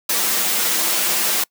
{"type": "noise with comb filter", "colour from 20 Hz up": "white", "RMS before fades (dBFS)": -19, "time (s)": [0.09, 1.44], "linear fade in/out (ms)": 5, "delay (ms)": 7.3, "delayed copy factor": -0.65, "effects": ["noise-tail reverb RT60 0.1 s tail -26 dB re dry", "high-pass 200 Hz 12 dB/octave"]}